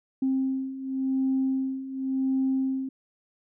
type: beating tone pair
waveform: sine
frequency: 264.3 / 265.21 Hz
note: C4 / C4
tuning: +18 / +24 cents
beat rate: 0.91 Hz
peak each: -29 / -25 dBFS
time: 0.22-2.89 s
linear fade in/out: 5 ms
effects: tanh soft clip ceiling -17 dBFS